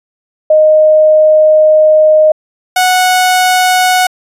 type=tone pair in turn; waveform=sine / sawtooth; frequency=619 / 736.1 Hz; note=D#5 / F#5; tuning=-9 / -9 cents; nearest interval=minor third; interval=300 cents; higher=second; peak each=-3 dBFS; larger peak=neither; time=0.5-2.32 / 2.76-4.07 s; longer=first; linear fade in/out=5 ms; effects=resampled to 32000 Hz